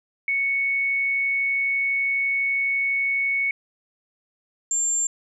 sine tone pair in turn, 2217 / 7337 Hz, C#7 / A#8, 0 / -28 cents, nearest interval octave + major sixth, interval 2072 cents, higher second, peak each -20 dBFS, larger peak neither, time 0.28-3.51 / 4.71-5.07 s, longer first, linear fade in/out 2 ms, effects none

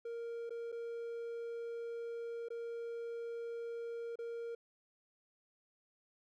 triangle tone with dropouts, 466.2 Hz, A#4, in tune, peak -38 dBFS, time 0.05-4.55 s, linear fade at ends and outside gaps 5 ms, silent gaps 0.495-0.505 / 0.719-0.724 / 2.486-2.503 / 4.157-4.188 s, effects none

